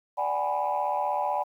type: chord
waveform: sine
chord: G# half-diminished seventh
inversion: second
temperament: equal with one note detuned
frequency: 587.3 / 754.7 / 830.6 / 987.8 Hz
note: D5 / F#5 / G#5 / B5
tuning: 0 / +34 / 0 / 0 cents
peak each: -31 / -30 / -28 / -30 dBFS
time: 0.17-1.44 s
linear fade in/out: 20 ms
effects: tanh soft clip ceiling -17 dBFS + 10-bit